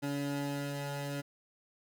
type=tone pair together; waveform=25% pulse; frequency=142.2 / 283.7 Hz; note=C#3 / C#4; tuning=+45 / +40 cents; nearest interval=octave; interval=1195 cents; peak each=-33 / -34 dBFS; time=0.02-1.22 s; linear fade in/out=20 ms; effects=none